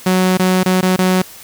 sawtooth tone with dropouts, 185 Hz, F#3, in tune, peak -7 dBFS, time 0.06-1.22 s, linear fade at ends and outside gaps 5 ms, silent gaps 0.373-0.394 / 0.633-0.658 / 0.811-0.827 / 0.963-0.987 s, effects white hiss -37 dBFS RMS until 1.43 s

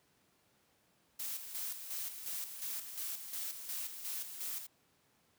blue noise with tremolo, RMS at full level -40 dBFS, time 1.19-4.67 s, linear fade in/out 10 ms, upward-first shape square, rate 2.8 Hz, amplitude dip 55%, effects pink hiss -72 dBFS RMS until 5.38 s + high-pass 100 Hz 12 dB/octave

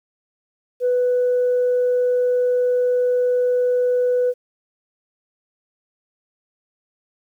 sine tone, 495.6 Hz, B4, 6 cents sharp, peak -14 dBFS, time 0.8-4.34 s, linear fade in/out 50 ms, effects tanh soft clip ceiling -12 dBFS + 9-bit

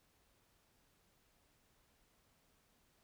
silence, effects pink hiss -74 dBFS RMS until 3.03 s

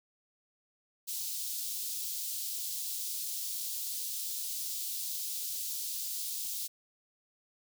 white high-pass noise, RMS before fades -37 dBFS, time 1.07-6.68 s, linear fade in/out 20 ms, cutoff 3700 Hz, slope 24 dB/octave, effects none

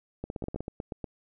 two click trains, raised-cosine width 2 ms, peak -21 / -21 dBFS, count 7 / 6, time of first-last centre 0.24-0.606 / 0.44-1.042 s, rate 16.4 / 8.3 Hz, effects none

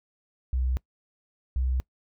sine tone pair in turn, 63.5 / 63.9 Hz, B1 / C2, +49 / -40 cents, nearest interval unison, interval 11 cents, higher second, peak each -23 dBFS, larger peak neither, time 0.53-0.77 / 1.56-1.8 s, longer neither, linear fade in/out 0 ms, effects noise-tail reverb RT60 0.1 s tail -23 dB re dry

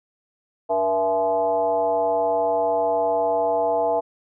sine tone with frequency modulation, 665 Hz, E5, 15 cents sharp, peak -18 dBFS, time 0.69-4.01 s, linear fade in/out 20 ms, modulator 187 Hz, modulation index 1.1, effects none

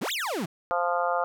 35% pulse exponential two-way sweep, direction up then down, 146.83 to 3937 to 146.83 Hz, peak -26 dBFS, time 0.01-0.46 s, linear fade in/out 10 ms, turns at 0.12 s
harmonic tone, 174.61 Hz, F3, in tune, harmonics 3 / 4 / 5 / 6 / 7 / 8, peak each -29 / -28 / -31 / -35 / -30 / -34 dBFS, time 0.71-1.24 s, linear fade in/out 0 ms
effects none

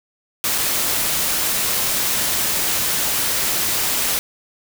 white noise with dropouts, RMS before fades -20 dBFS, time 0.44-4.19 s, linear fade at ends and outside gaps 0 ms, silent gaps 0.579-0.583 s, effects none

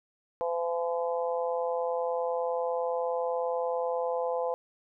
harmonic tone, 169.8 Hz, F3, 48 cents flat, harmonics 3 / 4 / 5 / 6, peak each -29 / -35 / -35 / -39 dBFS, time 0.41-4.54 s, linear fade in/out 0 ms, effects none

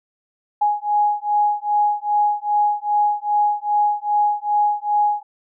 sine beating tone pair, 830.6 / 833.1 Hz, G#5 / G#5, 0 / +5 cents, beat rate 2.5 Hz, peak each -19 dBFS, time 0.61-5.23 s, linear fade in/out 10 ms, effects none

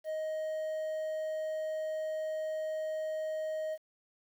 triangle tone with quantisation, 626 Hz, D#5, 10 cents sharp, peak -31 dBFS, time 0.04-3.78 s, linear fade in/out 50 ms, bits 10, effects none

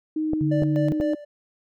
sine tone with pitch glide, 311.1 to 307.5 Hz, D#4 to D#4, 0 to -20 cents, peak -22 dBFS, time 0.16-1.15 s, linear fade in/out 5 ms, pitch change -20 cents, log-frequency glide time 0.38-0.98 s
clicks, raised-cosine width 2 ms, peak -14 dBFS, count 4, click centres 0.334 / 0.622 / 0.921 / 1.001 s
sine tone, 146.83 Hz, D3, in tune, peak -22 dBFS, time 0.41-0.92 s, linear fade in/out 0 ms
triangle tone with tremolo, 587.3 Hz, D5, in tune, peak -22 dBFS, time 0.51-1.25 s, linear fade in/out 10 ms, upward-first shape square, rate 4 Hz, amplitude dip 80%
effects none

